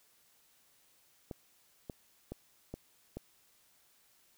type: clicks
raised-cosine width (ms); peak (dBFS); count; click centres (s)
2; -27; 5; 1.312 / 1.898 / 2.32 / 2.74 / 3.17
effects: white hiss -68 dBFS RMS until 4.37 s